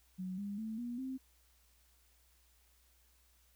sine tone with pitch steps, 185.3 / 202.1 / 220.4 / 240.3 / 262.1 Hz, F#3 / G#3 / A3 / B3 / C4, +3 / -47 / +3 / -47 / +3 cents, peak -38 dBFS, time 0.18-1.18 s, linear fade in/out 20 ms, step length 200 ms, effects added 60 Hz sine -69 dBFS peak until 3.55 s + white hiss -71 dBFS RMS until 3.55 s

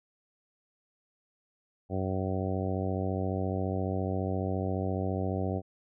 harmonic tone, 94.5 Hz, F#2, 37 cents sharp, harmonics 1 / 2 / 3 / 4 / 5 / 6 / 7 / 8, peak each -32 / -35 / -37 / -38 / -39 / -40 / -40 / -41 dBFS, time 1.89-5.62 s, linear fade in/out 50 ms, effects none

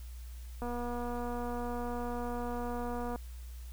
click train, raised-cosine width 1 ms, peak -26 dBFS, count 613, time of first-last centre 0.62-3.159 s, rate 241 Hz, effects added 60 Hz sine -42 dBFS peak until 3.72 s + white hiss -59 dBFS RMS until 3.72 s

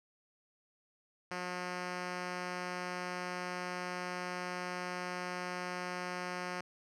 5% pulse tone, 180 Hz, F#3, 47 cents flat, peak -26 dBFS, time 1.31-6.61 s, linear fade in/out 5 ms, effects low-pass 6000 Hz 12 dB/octave

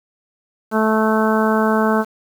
harmonic tone, 218.5 Hz, A3, 12 cents flat, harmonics 1 / 2 / 3 / 4 / 5 / 6 / 7, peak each -17 / -20 / -22 / -23 / -24 / -25 / -25 dBFS, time 0.71-2.05 s, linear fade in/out 50 ms, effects 7-bit

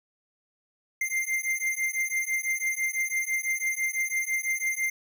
square beating tone pair, 2093 / 2099 Hz, C7 / C7, 0 / +5 cents, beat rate 6 Hz, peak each -30 dBFS, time 1.01-4.9 s, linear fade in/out 5 ms, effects none

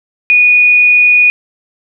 sine tone, 2463 Hz, D#7, 18 cents flat, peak -4 dBFS, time 0.3-1.3 s, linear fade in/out 0 ms, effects none

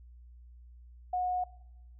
sine tone, 727 Hz, F#5, 31 cents flat, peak -28 dBFS, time 1.13-1.44 s, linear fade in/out 5 ms, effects noise-tail reverb RT60 0.9 s tail -20 dB re dry + added 60 Hz sine -50 dBFS peak until 1.99 s

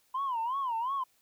sine tone with vibrato, 1000 Hz, B5, 21 cents sharp, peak -28 dBFS, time 0.14-1.04 s, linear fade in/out 10 ms, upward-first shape sine, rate 2.8 Hz, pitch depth 190 cents each way, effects tanh soft clip ceiling -26 dBFS + white hiss -69 dBFS RMS until 1.21 s

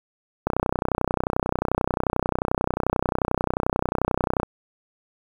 click train, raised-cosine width 1 ms, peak -7 dBFS, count 125, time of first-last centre 0.47-4.432 s, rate 31.3 Hz, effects 7-bit

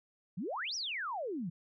sine exponential two-way sweep, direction up then down, 153.8 to 5920 to 153.8 Hz, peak -35 dBFS, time 0.37-1.5 s, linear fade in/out 10 ms, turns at 0.75 s, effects none

